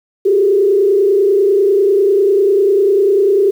sine tone with frequency modulation, 397.3 Hz, G4, 23 cents sharp, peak -8 dBFS, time 0.25-3.51 s, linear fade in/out 10 ms, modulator 30.1 Hz, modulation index 0.9, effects 7-bit

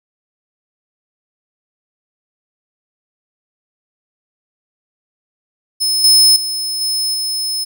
sawtooth tone with level steps, 5200 Hz, E8, 24 cents flat, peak -11 / -4 / -16 / -13 / -15 dBFS, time 5.8-7.65 s, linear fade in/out 20 ms, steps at 6.04 / 6.36 / 6.81 / 7.14 s, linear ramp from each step 2 ms, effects none

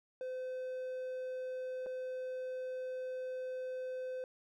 triangle tone with dropouts, 512 Hz, C5, 38 cents flat, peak -36 dBFS, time 0.21-4.24 s, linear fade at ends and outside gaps 1 ms, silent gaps 1.862-1.866 s, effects none

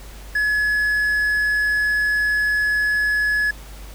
triangle tone, 1698 Hz, G#6, 38 cents sharp, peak -15 dBFS, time 0.35-3.51 s, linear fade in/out 5 ms, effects added 50 Hz sine -36 dBFS peak until 3.94 s + pink hiss -43 dBFS RMS until 3.94 s

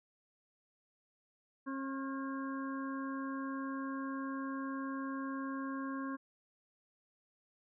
harmonic tone with a mistuned harmonic, 270 Hz, C#4, 45 cents flat, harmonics 1 / 2 / 4 / 5 / 6, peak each -38 / -50 / -44 / -53 / -49 dBFS, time 1.66-6.17 s, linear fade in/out 20 ms, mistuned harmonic 5, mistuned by +65 cents, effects none

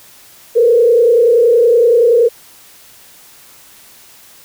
sine tone with frequency modulation, 470.5 Hz, A#4, 16 cents sharp, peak -6 dBFS, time 0.55-2.29 s, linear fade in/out 20 ms, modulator 30.6 Hz, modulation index 0.93, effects white hiss -42 dBFS RMS until 4.44 s

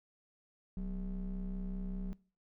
triangle ring-modulated tone, 110 Hz, A2, in tune, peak -31 dBFS, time 0.77-2.13 s, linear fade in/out 0 ms, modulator 77.4 Hz, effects noise-tail reverb RT60 0.4 s tail -22 dB re dry

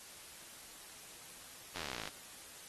slowing click train, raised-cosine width 0.2 ms, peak -23 dBFS, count 22, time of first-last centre 1.76-2.075 s, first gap 11 ms, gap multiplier 1.03, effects white hiss -53 dBFS RMS until 2.68 s + AAC 32 kbps

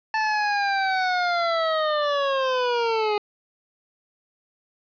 25% pulse linear sweep, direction down, 880 to 412.4 Hz, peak -17 dBFS, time 0.14-3.18 s, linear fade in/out 2 ms, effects resampled to 11025 Hz + 8-bit

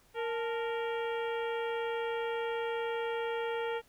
harmonic tone with a mistuned harmonic, 464.6 Hz, A#4, 6 cents flat, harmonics 1 / 2 / 3 / 4 / 5 / 6 / 7, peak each -33 / -39 / -43 / -45 / -47 / -49 / -50 dBFS, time 0.14-3.82 s, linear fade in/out 50 ms, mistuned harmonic 2, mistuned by -93 cents, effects pink hiss -65 dBFS RMS until 3.88 s

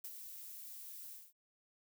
violet noise with ADSR envelope, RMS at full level -44 dBFS, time 0.04-1.33 s, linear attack 7 ms, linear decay 48 ms, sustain -6 dB, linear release 220 ms, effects none

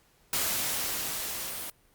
white noise with level ramp, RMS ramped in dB -28 to -37 dBFS, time 0.33-1.7 s, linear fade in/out 2 ms, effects pink hiss -64 dBFS RMS until 1.94 s + Opus 48 kbps

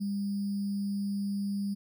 sine tone with sample-and-hold, 200.1 Hz, G3, 36 cents sharp, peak -29 dBFS, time 0-1.75 s, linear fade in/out 20 ms, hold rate 4900 Hz, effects none

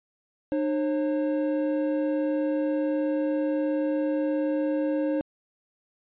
triangle tone pair together, 303.1 / 540 Hz, D#4 / C#5, -45 / -45 cents, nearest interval minor seventh, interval 1000 cents, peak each -23 / -26 dBFS, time 0.52-5.21 s, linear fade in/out 0 ms, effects resampled to 8000 Hz

